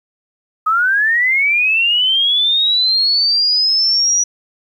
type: linear sweep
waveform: sine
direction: up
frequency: 1244.5 to 5840 Hz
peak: -11 dBFS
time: 0.66-4.24 s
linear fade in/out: 10 ms
effects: 8-bit